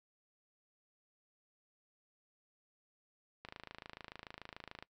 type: click train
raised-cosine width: 0.3 ms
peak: -30 dBFS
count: 38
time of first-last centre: 3.45-4.825 s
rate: 26.9 Hz
effects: noise-tail reverb RT60 0.1 s tail -20 dB re dry